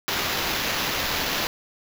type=noise with sample-and-hold; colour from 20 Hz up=white; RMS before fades=-26 dBFS; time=0.08-1.47 s; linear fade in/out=0 ms; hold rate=8820 Hz; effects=none